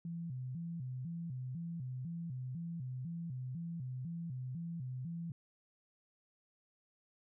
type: tone with vibrato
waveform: sine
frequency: 146.83 Hz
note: D3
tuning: in tune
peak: -39 dBFS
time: 0.05-5.32 s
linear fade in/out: 2 ms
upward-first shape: square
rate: 2 Hz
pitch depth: 240 cents each way
effects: none